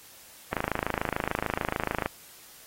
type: click train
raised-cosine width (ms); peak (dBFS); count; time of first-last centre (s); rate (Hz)
0.5; -12; 42; 0.53-2.06; 26.8
effects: white hiss -51 dBFS RMS until 2.66 s + AAC 48 kbps